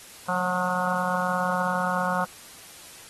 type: harmonic tone with a mistuned harmonic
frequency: 180.9 Hz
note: F#3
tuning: 39 cents flat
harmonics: 1 / 3 / 4 / 5 / 6 / 7 / 8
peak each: -31 / -31 / -31 / -31 / -31 / -31 / -31 dBFS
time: 0.28-2.25 s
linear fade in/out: 10 ms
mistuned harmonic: 4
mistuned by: +24 cents
effects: white hiss -46 dBFS RMS until 3.09 s + AAC 32 kbps